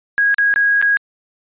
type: tone with dropouts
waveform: sine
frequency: 1646 Hz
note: G#6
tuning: 16 cents flat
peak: -11 dBFS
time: 0.18-0.97 s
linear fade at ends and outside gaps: 0 ms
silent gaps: 0.343-0.384 / 0.54-0.56 / 0.815-0.825 s
effects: resampled to 8000 Hz